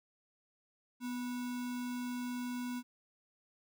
sine tone with sample-and-hold, 246.9 Hz, B3, in tune, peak -36 dBFS, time 1-2.83 s, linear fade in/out 50 ms, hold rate 1225 Hz, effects none

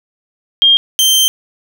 sine / sawtooth tone pair in turn, 3214 / 3133 Hz, G7 / G7, +43 / -2 cents, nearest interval unison, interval 45 cents, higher first, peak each -5 dBFS, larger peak neither, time 0.62-0.77 / 0.99-1.28 s, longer second, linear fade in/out 0 ms, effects none

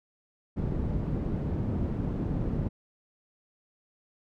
white low-pass noise, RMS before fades -30 dBFS, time 0.56-2.69 s, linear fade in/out 20 ms, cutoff 190 Hz, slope 12 dB/octave, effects none

